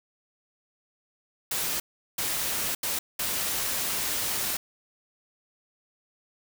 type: noise bursts at uneven times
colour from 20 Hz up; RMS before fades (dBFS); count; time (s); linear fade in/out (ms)
white; -29; 4; 1.51-1.8 / 2.18-2.75 / 2.83-2.99 / 3.19-4.57; 5
effects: none